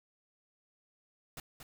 pink noise with echo, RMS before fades -44 dBFS, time 1.37-1.4 s, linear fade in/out 2 ms, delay 230 ms, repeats 1, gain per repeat -6 dB, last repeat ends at 1.63 s, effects none

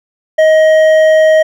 sine tone with hard clipping, 629 Hz, D#5, 19 cents sharp, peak -6 dBFS, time 0.38-1.43 s, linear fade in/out 10 ms, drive 7 dB, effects none

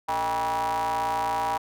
square ring-modulated tone, 85.3 Hz, F2, 40 cents flat, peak -22 dBFS, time 0.08-1.58 s, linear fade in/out 10 ms, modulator 882 Hz, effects none

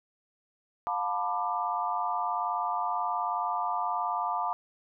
sine chord, B half-diminished seventh, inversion second, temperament just, 711.2 / 889 / 987.8 / 1185.3 Hz, F5 / A5 / B5 / D6, +31 / +18 / 0 / +16 cents, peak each -33 dBFS, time 0.87-4.53 s, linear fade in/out 0 ms, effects none

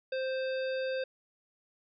harmonic tone, 523.3 Hz, C5, in tune, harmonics 1 / 3 / 5 / 7 / 9, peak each -31 / -41 / -45 / -48 / -50 dBFS, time 0.12-1.04 s, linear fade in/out 5 ms, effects none

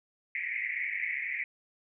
white band-pass noise, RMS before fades -34 dBFS, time 0.35-1.44 s, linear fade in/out 2 ms, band 1900 to 2300 Hz, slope 96 dB/octave, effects none

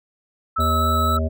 sine tone with vibrato, 1305 Hz, E6, 18 cents flat, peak -19 dBFS, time 0.56-1.19 s, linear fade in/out 10 ms, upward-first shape square, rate 3.8 Hz, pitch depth 9 cents each way
harmonic tone, 79.7 Hz, D#2, 42 cents sharp, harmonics 1 / 3 / 5 / 7 / 8, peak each -20 / -27 / -33 / -33 / -29 dBFS, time 0.58-1.29 s, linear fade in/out 20 ms
sawtooth tone, 3919 Hz, B7, 14 cents flat, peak -27 dBFS, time 0.6-1.17 s, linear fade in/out 5 ms
effects none

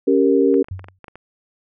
sine chord, G diminished, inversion second, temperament equal, 277.2 / 392 / 466.2 Hz, Db4 / G4 / Bb4, 0 / 0 / 0 cents, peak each -16 / -16 / -17 dBFS, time 0.07-0.63 s, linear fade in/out 10 ms
clicks, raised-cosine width 0.5 ms, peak -23 dBFS, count 9, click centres 0.542 / 0.644 / 0.685 / 0.794 / 0.843 / 0.885 / 1.043 / 1.082 / 1.156 s
sine tone with exponential decay, 93.5 Hz, F#2, 19 cents sharp, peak -22 dBFS, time 0.71-0.99 s, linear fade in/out 5 ms, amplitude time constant 59 ms
effects none

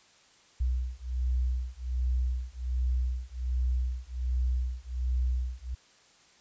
sine beating tone pair, 61.74 / 63.04 Hz, B1 / B1, 0 / +36 cents, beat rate 1.3 Hz, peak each -30 dBFS, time 0.6-5.75 s, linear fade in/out 10 ms, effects white hiss -60 dBFS RMS until 6.4 s + resampled to 16000 Hz

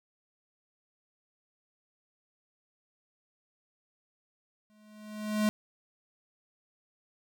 square tone with exponential growth, 212.5 Hz, G#3, 40 cents sharp, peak -23 dBFS, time 4.7-5.49 s, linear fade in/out 0 ms, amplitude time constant 170 ms, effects none

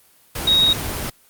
sine tone in noise, 3776 Hz, A#7, 22 cents sharp, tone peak -12 dBFS, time 0.47-0.73 s, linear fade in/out 5 ms, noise pink, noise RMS -26 dBFS, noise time 0.35-1.1 s, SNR +11 dB, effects white hiss -54 dBFS RMS until 1.29 s + Opus 24 kbps

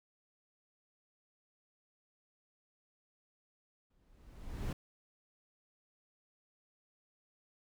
brown noise with exponential growth, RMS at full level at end -34 dBFS, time 3.9-4.73 s, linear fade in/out 5 ms, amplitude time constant 180 ms, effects none

